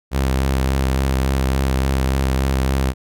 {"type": "tone with vibrato", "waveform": "sawtooth", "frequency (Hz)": 66.4, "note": "C2", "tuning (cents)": 26, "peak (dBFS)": -12, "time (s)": [0.11, 2.94], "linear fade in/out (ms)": 50, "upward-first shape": "sine", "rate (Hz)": 3.5, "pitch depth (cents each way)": 26, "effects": []}